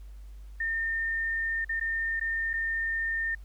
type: tone with dropouts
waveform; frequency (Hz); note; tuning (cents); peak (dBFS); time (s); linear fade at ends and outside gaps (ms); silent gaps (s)
sine; 1816; A#6; -46; -27; 0.6-3.35; 5; 1.647-1.692 / 1.799-1.81 / 2.198-2.211 / 2.533-2.537
effects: added 50 Hz sine -42 dBFS peak until 3.44 s + pink hiss -65 dBFS RMS until 3.44 s